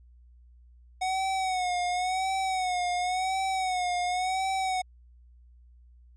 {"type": "tone with vibrato", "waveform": "square", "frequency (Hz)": 740, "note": "F#5", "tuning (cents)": 0, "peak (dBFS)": -27, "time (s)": [1.01, 4.82], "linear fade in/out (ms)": 10, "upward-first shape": "sine", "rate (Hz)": 0.93, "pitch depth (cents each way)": 65, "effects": ["added 60 Hz sine -52 dBFS peak until 6.16 s", "resampled to 22050 Hz"]}